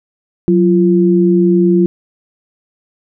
sine tone pair together, 183.8 / 344.4 Hz, F#3 / F4, -11 / -24 cents, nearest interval major seventh, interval 1087 cents, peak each -10 dBFS, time 0.48-1.86 s, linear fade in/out 0 ms, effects none

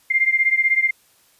sine beating tone pair, 2100 / 2116 Hz, C7 / C7, +6 / +19 cents, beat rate 16 Hz, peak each -17 / -19 dBFS, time 0.1-0.91 s, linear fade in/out 10 ms, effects white hiss -57 dBFS RMS until 1.39 s + resampled to 32000 Hz

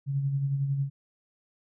sine tone with tremolo, 138.59 Hz, C#3, in tune, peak -23 dBFS, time 0.06-0.9 s, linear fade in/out 50 ms, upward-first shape sine, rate 11 Hz, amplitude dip 45%, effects none

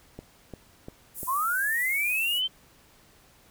click train, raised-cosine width 2 ms, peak -25 dBFS, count 4, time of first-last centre 0.19-1.232 s, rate 2.88 Hz
white band-pass noise, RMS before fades -37 dBFS, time 1.14-2.42 s, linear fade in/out 50 ms, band 9300 to 16000 Hz, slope 24 dB/octave
sine linear sweep, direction up, 991 to 3136 Hz, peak -24 dBFS, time 1.27-2.48 s, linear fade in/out 20 ms
effects pink hiss -58 dBFS RMS until 3.5 s

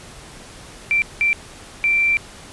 sine tone bursts at uneven times, 2349 Hz, D7, in tune, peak -14 dBFS, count 3, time 0.91-1.02 / 1.21-1.33 / 1.84-2.17 s, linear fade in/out 0 ms, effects pink hiss -40 dBFS RMS until 2.52 s + resampled to 24000 Hz

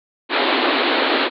pink band-pass noise, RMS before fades -18 dBFS, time 0.29-1.3 s, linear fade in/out 50 ms, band 250 to 4300 Hz, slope 96 dB/octave, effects none

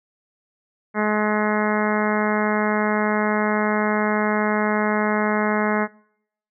harmonic tone, 211.8 Hz, G#3, 34 cents sharp, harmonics 1 / 2 / 3 / 4 / 5 / 6 / 7 / 8 / 9 / 10, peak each -22 / -25 / -27 / -28 / -29 / -30 / -30 / -31 / -32 / -32 dBFS, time 0.94-5.88 s, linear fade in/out 50 ms, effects noise-tail reverb RT60 0.7 s tail -23 dB re dry

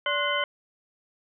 sine tone cluster, 580 / 1059 / 1471 / 2062 / 3054 Hz, D5 / C6 / F#6 / C7 / G7, -22 / +21 / -11 / -26 / -46 cents, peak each -30 dBFS, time 0.06-0.44 s, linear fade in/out 2 ms, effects none

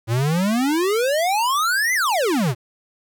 square exponential two-way sweep, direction up then down, 108.6 to 2093 to 108.6 Hz, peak -18 dBFS, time 0.07-2.55 s, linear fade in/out 50 ms, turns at 1.94 s, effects 8-bit

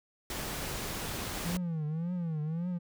pink noise, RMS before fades -37 dBFS, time 0.3-1.57 s, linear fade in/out 2 ms
triangle tone with vibrato, 164.81 Hz, E3, in tune, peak -29 dBFS, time 1.44-2.79 s, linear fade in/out 20 ms, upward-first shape triangle, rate 1.8 Hz, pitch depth 180 cents each way
effects none

